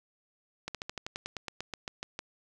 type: slowing click train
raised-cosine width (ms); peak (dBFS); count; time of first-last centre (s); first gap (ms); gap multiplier
0.2; -19; 15; 0.68-2.191; 67; 1.07
effects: none